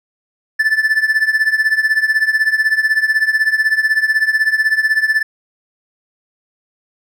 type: tone with tremolo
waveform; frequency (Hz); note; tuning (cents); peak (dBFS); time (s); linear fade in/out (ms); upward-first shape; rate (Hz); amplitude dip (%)
triangle; 1753; A6; -7; -6; 0.59-5.23; 10; triangle; 16; 90
effects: none